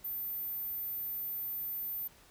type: tone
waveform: sine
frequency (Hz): 14080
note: A9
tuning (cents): 0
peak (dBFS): -35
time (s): 0.04-2.08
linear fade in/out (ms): 10
effects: pink hiss -60 dBFS RMS until 2.3 s